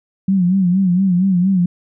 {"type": "tone with vibrato", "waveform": "sine", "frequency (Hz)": 185, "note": "F#3", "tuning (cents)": 0, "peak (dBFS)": -11, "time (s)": [0.28, 1.66], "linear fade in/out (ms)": 5, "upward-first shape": "sine", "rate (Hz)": 4.3, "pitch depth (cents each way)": 100, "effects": []}